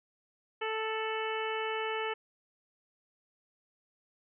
harmonic tone with a mistuned harmonic, 440 Hz, A4, in tune, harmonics 1 / 2 / 3 / 4 / 5 / 6 / 7, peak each -35 / -38 / -40 / -41 / -42 / -43 / -43 dBFS, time 0.61-2.14 s, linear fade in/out 10 ms, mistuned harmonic 7, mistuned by -50 cents, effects none

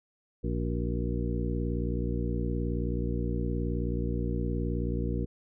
harmonic tone with a mistuned harmonic, 59 Hz, A#1, 22 cents sharp, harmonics 1 / 2 / 3 / 4 / 5 / 6 / 8, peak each -31 / -34 / -36 / -37 / -38 / -39 / -40 dBFS, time 0.43-5.26 s, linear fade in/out 20 ms, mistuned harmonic 6, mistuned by +85 cents, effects none

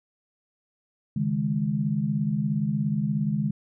sine chord, C# suspended second, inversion none, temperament equal, 138.59 / 155.56 / 207.7 Hz, C#3 / D#3 / G#3, 0 / 0 / 0 cents, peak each -29 / -27 / -26 dBFS, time 1.16-3.51 s, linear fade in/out 5 ms, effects none

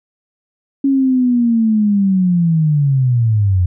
sine linear sweep, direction down, 277.2 to 87 Hz, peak -10 dBFS, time 0.84-3.66 s, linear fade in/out 5 ms, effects none

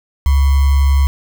sine tone with sample-and-hold, 69.3 Hz, C#2, in tune, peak -8 dBFS, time 0.26-1.07 s, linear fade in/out 0 ms, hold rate 1050 Hz, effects none

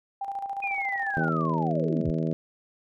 sine tone with tremolo, 792 Hz, G5, 18 cents sharp, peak -28 dBFS, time 0.21-1.29 s, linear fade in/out 5 ms, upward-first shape square, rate 14 Hz, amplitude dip 55%
sine linear sweep, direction down, 2492 to 31 Hz, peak -28 dBFS, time 0.62-2.11 s, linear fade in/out 10 ms
click train, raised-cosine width 0.2 ms, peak -36 dBFS, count 38, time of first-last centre 0.72-2.315 s, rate 23.2 Hz
harmonic tone, 80.4 Hz, E2, 43 cents flat, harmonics 2 / 3 / 4 / 5 / 6 / 7 / 8, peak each -27 / -31 / -33 / -35 / -37 / -38 / -39 dBFS, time 1.17-2.33 s, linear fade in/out 0 ms
effects none

